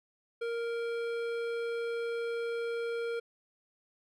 sine tone with hard clipping, 466.2 Hz, A#4, in tune, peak -34 dBFS, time 0.41-3.2 s, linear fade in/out 10 ms, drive 13 dB, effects none

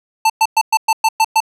square tone bursts, 886 Hz, A5, 12 cents sharp, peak -10 dBFS, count 8, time 0.25-1.404 s, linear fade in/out 5 ms, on 48 ms, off 110 ms, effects low-pass 12000 Hz 12 dB/octave

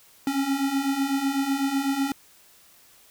square beating tone pair, 268.8 / 276.8 Hz, C4 / C#4, +47 / -2 cents, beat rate 8 Hz, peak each -29 / -25 dBFS, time 0.27-2.12 s, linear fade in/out 2 ms, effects white hiss -55 dBFS RMS until 3.1 s

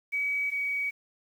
sine tone pair in turn, 2273 / 2263 Hz, C#7 / C#7, +43 / +35 cents, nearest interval unison, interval 8 cents, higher first, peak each -26 / -27 dBFS, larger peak first, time 0.12-0.51 / 0.51-0.91 s, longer second, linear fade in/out 20 ms, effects 9-bit

